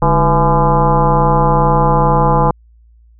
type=tone with frequency modulation; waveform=sine; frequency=493.9 Hz; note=B4; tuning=in tune; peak=-8 dBFS; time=0.02-2.51 s; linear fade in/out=2 ms; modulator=175 Hz; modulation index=3.4; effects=added 57 Hz sine -43 dBFS peak until 3.19 s